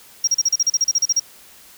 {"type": "tone bursts", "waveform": "triangle", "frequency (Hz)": 5620, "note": "F8", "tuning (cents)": 10, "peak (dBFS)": -11, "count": 14, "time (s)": [0.24, 1.197], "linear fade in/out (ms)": 5, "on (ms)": 34, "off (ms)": 37, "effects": ["tanh soft clip ceiling -9 dBFS", "white hiss -46 dBFS RMS until 1.77 s"]}